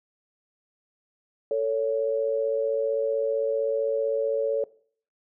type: tone pair together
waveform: sine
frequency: 444.7 / 560.3 Hz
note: A4 / C#5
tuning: +18 / +18 cents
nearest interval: major third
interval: 400 cents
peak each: -25 dBFS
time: 1.51-4.64 s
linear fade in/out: 2 ms
effects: noise-tail reverb RT60 0.5 s tail -20 dB re dry